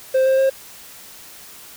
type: tone with pitch steps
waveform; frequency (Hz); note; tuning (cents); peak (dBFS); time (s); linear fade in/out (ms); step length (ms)
triangle; 524 / 529.5 / 535; C5 / C5 / C5; +2 / +21 / +38; -11; 0.14-0.5; 10; 120
effects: white hiss -41 dBFS RMS until 1.76 s